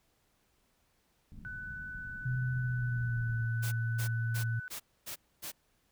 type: low-pass noise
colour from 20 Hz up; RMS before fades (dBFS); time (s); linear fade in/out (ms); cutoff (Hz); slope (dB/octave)
pink; -48; 1.32-3.46; 0; 210; 24
type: tone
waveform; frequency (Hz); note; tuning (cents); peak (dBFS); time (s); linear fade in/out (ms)
sine; 1497; F#6; +20; -40; 1.45-4.68; 0
type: tone with pitch glide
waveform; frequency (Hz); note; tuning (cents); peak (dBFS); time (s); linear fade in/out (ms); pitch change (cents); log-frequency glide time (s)
sine; 126.5 to 114.67; B2 to A#2; +42 to -28; -30; 2.25-4.6; 10; -170; 2.55-3.36
type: noise bursts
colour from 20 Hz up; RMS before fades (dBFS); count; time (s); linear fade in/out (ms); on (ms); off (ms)
white; -41; 6; 3.62-5.52; 20; 100; 260
effects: pink hiss -73 dBFS RMS until 5.91 s